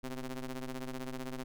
sawtooth ring-modulated tone, 130.81 Hz, C3, in tune, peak -31 dBFS, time 0.03-1.44 s, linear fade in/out 10 ms, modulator 123 Hz, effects none

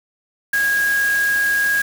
sine tone in noise, 1641 Hz, G#6, 21 cents flat, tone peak -15 dBFS, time 0.53-1.82 s, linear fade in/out 5 ms, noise white, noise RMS -29 dBFS, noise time 0.53-1.82 s, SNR +11 dB, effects none

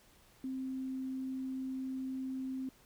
sine tone, 262.2 Hz, C4, 4 cents sharp, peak -36 dBFS, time 0.44-2.69 s, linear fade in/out 2 ms, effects pink hiss -64 dBFS RMS until 2.85 s

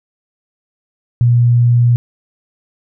sine tone, 120.2 Hz, B2, 46 cents flat, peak -7 dBFS, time 1.21-1.96 s, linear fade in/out 0 ms, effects none

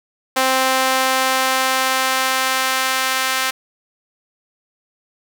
sawtooth tone with high-pass filter sweep, 261.6 Hz, C4, in tune, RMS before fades -18 dBFS, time 0.36-3.51 s, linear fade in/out 10 ms, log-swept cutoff 680 to 1400 Hz, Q 0.89, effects none

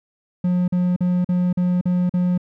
triangle tone bursts, 179.2 Hz, F3, 45 cents sharp, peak -14 dBFS, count 7, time 0.44-2.378 s, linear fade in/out 5 ms, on 240 ms, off 43 ms, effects none

